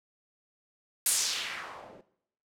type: noise with low-pass filter sweep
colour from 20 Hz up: blue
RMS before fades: -33 dBFS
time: 1.06-2.01 s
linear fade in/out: 2 ms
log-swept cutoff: 11000 to 380 Hz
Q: 1.8
effects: noise-tail reverb RT60 0.7 s tail -17 dB re dry